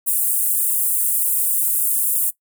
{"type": "high-pass noise", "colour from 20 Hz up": "pink", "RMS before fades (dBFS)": -19, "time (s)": [0.06, 2.31], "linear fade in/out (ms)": 20, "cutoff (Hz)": 8700, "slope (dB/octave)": 48, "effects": ["noise-tail reverb RT60 0.1 s tail -19 dB re dry"]}